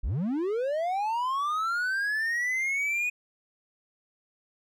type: linear sweep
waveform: triangle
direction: up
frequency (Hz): 32.7 to 2485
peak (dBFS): -24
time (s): 0.03-3.1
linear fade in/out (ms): 10
effects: none